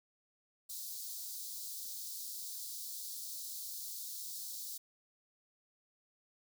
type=high-pass noise; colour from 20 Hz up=white; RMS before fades=-44 dBFS; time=0.69-4.78 s; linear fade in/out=10 ms; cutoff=3900 Hz; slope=48 dB/octave; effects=none